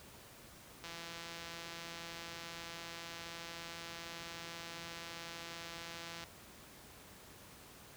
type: click train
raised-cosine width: 0.2 ms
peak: -29 dBFS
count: 908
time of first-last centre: 0.84-6.239 s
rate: 168 Hz
effects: pink hiss -56 dBFS RMS until 7.96 s + high-pass 60 Hz 12 dB/octave